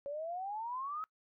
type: exponential sweep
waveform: sine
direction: up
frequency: 554.4 to 1296 Hz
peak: -37 dBFS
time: 0.06-1.04 s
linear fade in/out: 0 ms
effects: noise-tail reverb RT60 0.1 s tail -23 dB re dry